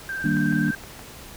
sine tone with vibrato, 1568 Hz, G6, in tune, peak -27 dBFS, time 0.09-0.75 s, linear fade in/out 2 ms, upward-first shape sine, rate 19 Hz, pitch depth 29 cents each way
sine chord, Eb major seventh, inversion none, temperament equal, 155.56 / 196 / 233.1 / 293.7 Hz, Eb3 / G3 / Bb3 / D4, 0 / 0 / 0 / 0 cents, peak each -25 dBFS, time 0.24-0.71 s, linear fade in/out 5 ms
click train, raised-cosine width 0.5 ms, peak -25 dBFS, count 5, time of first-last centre 0.37-0.993 s, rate 6.42 Hz
effects pink hiss -42 dBFS RMS until 1.36 s

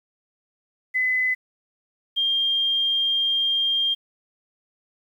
sine tone pair in turn, 2018 / 3203 Hz, B6 / G7, +37 / +37 cents, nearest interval minor sixth, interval 800 cents, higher second, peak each -19 dBFS, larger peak neither, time 0.94-1.35 / 2.16-3.95 s, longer second, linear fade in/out 20 ms, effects 9-bit

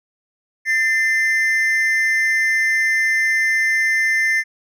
triangle tone pair together, 1791 / 2075 Hz, A6 / C7, +30 / -15 cents, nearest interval minor third, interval 255 cents, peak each -16 dBFS, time 0.65-4.44 s, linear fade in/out 50 ms, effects none

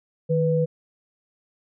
sine tone pair together, 156.52 / 493.9 Hz, D#3 / B4, +11 / 0 cents, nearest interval octave + minor sixth, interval 1989 cents, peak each -21 dBFS, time 0.29-0.66 s, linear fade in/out 20 ms, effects none

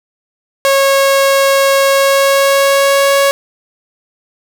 sawtooth tone with pitch glide, 548 to 555.6 Hz, C#5 to C#5, -20 to +4 cents, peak -4 dBFS, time 0.65-3.31 s, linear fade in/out 0 ms, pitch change +24 cents, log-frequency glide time 1.85-3.18 s, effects 7-bit

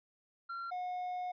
triangle tone pair in turn, 1372 / 724.7 Hz, F6 / F#5, -31 / -36 cents, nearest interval major seventh, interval 1105 cents, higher first, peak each -37 / -34 dBFS, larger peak second, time 0.49-0.71 / 0.71-1.32 s, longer second, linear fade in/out 10 ms, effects resampled to 11025 Hz

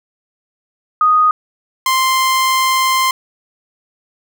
sine / sawtooth tone pair in turn, 1243 / 1046.4 Hz, D#6 / C6, -2 / 0 cents, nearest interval minor third, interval 298 cents, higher first, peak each -8 dBFS, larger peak neither, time 1.01-1.31 / 1.86-3.11 s, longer second, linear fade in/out 2 ms, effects none

